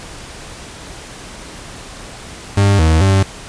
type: tone with pitch steps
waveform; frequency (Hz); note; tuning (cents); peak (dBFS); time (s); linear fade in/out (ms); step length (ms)
40% pulse; 100.1 / 79.7 / 96.9; G2 / D#2 / G2; +37 / +42 / -20; -8; 2.57-3.23; 5; 220
effects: pink hiss -33 dBFS RMS until 3.48 s + resampled to 22050 Hz